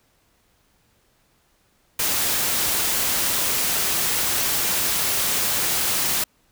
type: noise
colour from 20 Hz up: white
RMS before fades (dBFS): -22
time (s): 1.99-6.24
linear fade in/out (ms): 5
effects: pink hiss -63 dBFS RMS until 6.51 s